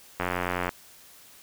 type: click train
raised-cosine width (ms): 0.5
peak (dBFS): -12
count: 45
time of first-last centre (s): 0.2-0.692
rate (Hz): 89.5
effects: white hiss -52 dBFS RMS until 1.42 s